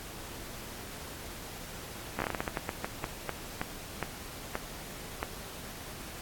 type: slowing click train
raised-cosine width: 0.5 ms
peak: -16 dBFS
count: 18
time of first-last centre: 2.19-5.229 s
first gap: 13 ms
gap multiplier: 1.28
effects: pink hiss -44 dBFS RMS until 6.21 s + AAC 64 kbps